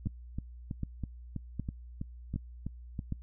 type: two click trains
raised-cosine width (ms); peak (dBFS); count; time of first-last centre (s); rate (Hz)
5; -21 / -23; 5 / 10; 0.07-3.123 / 0.06-2.992; 1.31 / 3.07
effects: noise-tail reverb RT60 0.1 s tail -25 dB re dry + added 60 Hz sine -45 dBFS peak until 3.22 s